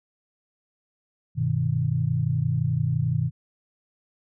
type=chord; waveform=sine; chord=G augmented; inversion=none; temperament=equal with one note detuned; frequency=98 / 124.04 / 155.56 Hz; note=G2 / B2 / D#3; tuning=0 / +8 / 0 cents; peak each=-29 / -24 / -25 dBFS; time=1.35-3.31 s; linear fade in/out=50 ms; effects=none